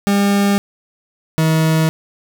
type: tone pair in turn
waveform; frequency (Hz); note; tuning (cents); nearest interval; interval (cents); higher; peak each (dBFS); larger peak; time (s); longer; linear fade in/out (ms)
40% pulse; 200.8 / 159.38; G3 / D#3; +42 / +42; major third; 400; first; -11; neither; 0.07-0.58 / 1.38-1.89; neither; 0
effects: none